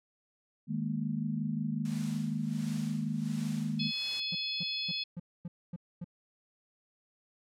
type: chord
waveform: sine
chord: D# suspended fourth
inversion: none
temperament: equal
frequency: 155.56 / 207.7 / 233.1 Hz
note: D#3 / G#3 / A#3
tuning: 0 / 0 / 0 cents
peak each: -35 dBFS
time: 0.67-3.92 s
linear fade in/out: 50 ms
type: noise with tremolo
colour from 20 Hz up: white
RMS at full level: -46 dBFS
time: 1.85-4.2 s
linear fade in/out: 2 ms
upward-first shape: sine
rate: 1.4 Hz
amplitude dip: 80%
type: harmonic tone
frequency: 852 Hz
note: G#5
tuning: 44 cents sharp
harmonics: 3 / 4 / 5 / 6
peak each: -40 / -36 / -37 / -40 dBFS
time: 3.79-5.04 s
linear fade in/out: 10 ms
type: tone bursts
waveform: triangle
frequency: 173.3 Hz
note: F3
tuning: 13 cents flat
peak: -34 dBFS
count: 7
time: 4.32-6.044 s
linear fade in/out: 5 ms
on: 32 ms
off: 250 ms
effects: low-pass 8000 Hz 12 dB/octave